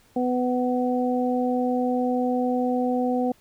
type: harmonic tone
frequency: 249.5 Hz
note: B3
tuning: 18 cents sharp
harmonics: 1 / 2 / 3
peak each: -23 / -26 / -28 dBFS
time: 0.16-3.32 s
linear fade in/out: 5 ms
effects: pink hiss -59 dBFS RMS until 3.4 s